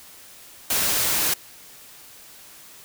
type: noise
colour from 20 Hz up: white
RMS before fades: -22 dBFS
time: 0.7-1.34 s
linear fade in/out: 5 ms
effects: white hiss -46 dBFS RMS until 2.84 s